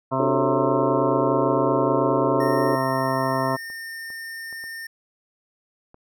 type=harmonic tone; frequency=132.3 Hz; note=C3; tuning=20 cents sharp; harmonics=1 / 2 / 3 / 4 / 5 / 7 / 8 / 9 / 10; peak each=-29 / -28 / -32 / -32 / -26 / -28 / -27 / -38 / -34 dBFS; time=0.11-3.57 s; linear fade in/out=20 ms
type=chord; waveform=sine; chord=D major seventh; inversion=none; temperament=equal; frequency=293.7 / 370 / 440 / 554.4 Hz; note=D4 / F#4 / A4 / C#5; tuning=0 / 0 / 0 / 0 cents; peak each=-26 dBFS; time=0.19-2.76 s; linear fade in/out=10 ms
type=tone with pitch glide; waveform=square; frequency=1840 to 1815.7 Hz; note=A#6 to A#6; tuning=-23 to -46 cents; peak=-33 dBFS; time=2.4-4.87 s; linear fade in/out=5 ms; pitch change=-23 cents; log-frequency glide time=2.81-3.91 s
type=clicks; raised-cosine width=1 ms; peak=-33 dBFS; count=7; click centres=2.905 / 3.335 / 3.701 / 4.103 / 4.527 / 4.64 / 5.944 s
effects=none